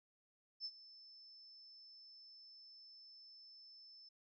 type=tone with ADSR envelope; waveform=sine; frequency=5274 Hz; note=E8; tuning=in tune; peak=-40 dBFS; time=0.6-4.09 s; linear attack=50 ms; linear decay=53 ms; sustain=-17 dB; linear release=7 ms; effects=none